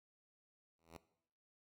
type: tone with exponential growth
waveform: 5% pulse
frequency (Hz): 82.41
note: E2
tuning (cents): 0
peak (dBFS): -38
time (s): 0.78-0.97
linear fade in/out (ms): 5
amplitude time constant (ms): 41
effects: noise-tail reverb RT60 0.7 s tail -17 dB re dry